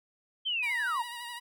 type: linear sweep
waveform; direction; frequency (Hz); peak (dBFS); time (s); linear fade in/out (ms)
sine; down; 3184 to 852; -28; 0.45-1.03; 20
type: tone with vibrato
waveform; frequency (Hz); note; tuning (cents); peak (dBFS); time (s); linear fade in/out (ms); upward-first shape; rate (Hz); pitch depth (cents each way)
15% pulse; 956; A#5; +43; -32; 0.62-1.4; 20; sine; 12; 39
effects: none